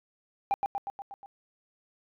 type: tone with echo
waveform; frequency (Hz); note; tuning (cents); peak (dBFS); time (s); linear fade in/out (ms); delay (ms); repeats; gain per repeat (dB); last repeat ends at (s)
sine; 798; G5; +31; -20; 0.51-0.54; 0; 120; 6; -4; 1.26
effects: tanh soft clip ceiling -22 dBFS